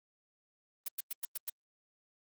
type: noise bursts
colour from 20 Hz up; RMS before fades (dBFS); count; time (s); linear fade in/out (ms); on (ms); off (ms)
blue; -36; 6; 0.86-1.498; 5; 23; 100
effects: Opus 32 kbps